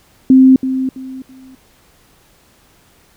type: tone with echo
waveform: sine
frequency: 261.6 Hz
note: C4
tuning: in tune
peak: -3 dBFS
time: 0.3-0.56 s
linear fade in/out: 2 ms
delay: 330 ms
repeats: 3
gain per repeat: -11 dB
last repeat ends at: 1.55 s
effects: pink hiss -51 dBFS RMS until 3.16 s